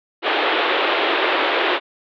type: band-pass noise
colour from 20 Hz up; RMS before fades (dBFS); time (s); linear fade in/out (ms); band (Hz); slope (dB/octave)
pink; -19; 0.22-1.8; 50; 330 to 3700; 48
effects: none